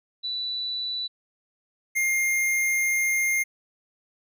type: tone pair in turn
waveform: sine / square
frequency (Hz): 3964 / 2119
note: B7 / C7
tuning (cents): +6 / +21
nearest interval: major seventh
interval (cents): 1085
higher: first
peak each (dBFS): -27 / -22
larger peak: second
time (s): 0.23-1.08 / 1.95-3.44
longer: second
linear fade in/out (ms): 20
effects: none